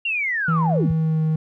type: linear sweep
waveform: sine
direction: down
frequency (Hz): 2808 to 50.3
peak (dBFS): -20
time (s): 0.05-0.92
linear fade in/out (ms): 5
type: tone with pitch glide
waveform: triangle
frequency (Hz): 162.9 to 157.53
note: E3 to D#3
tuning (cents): -20 to +22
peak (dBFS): -15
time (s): 0.48-1.36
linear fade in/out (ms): 5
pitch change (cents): -58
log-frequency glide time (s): 0.72-1.22
effects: tanh soft clip ceiling -8 dBFS